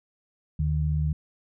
sine tone pair together, 76 / 152 Hz, D#2 / D#3, -40 / -40 cents, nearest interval octave, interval 1200 cents, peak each -25 dBFS, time 0.59-1.13 s, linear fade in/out 5 ms, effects none

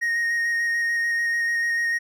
triangle tone with vibrato, 1864.7 Hz, A#6, in tune, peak -19 dBFS, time 0.01-1.99 s, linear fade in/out 20 ms, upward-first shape square, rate 6.8 Hz, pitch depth 10 cents each way, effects none

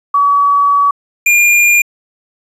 sine / square tone pair in turn, 1137 / 2409 Hz, C#6 / D7, +44 / +43 cents, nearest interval octave + minor second, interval 1299 cents, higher second, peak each -7 dBFS, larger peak neither, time 0.14-0.91 / 1.26-1.82 s, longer first, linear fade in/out 5 ms, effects resampled to 32000 Hz + 8-bit

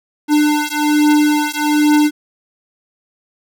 square beating tone pair, 298.2 / 299.4 Hz, D4 / D4, +27 / +33 cents, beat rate 1.2 Hz, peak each -15 dBFS, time 0.28-2.11 s, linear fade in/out 50 ms, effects none

